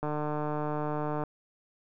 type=click train; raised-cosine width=1 ms; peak=-19 dBFS; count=182; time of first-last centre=0.03-1.237 s; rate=150 Hz; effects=none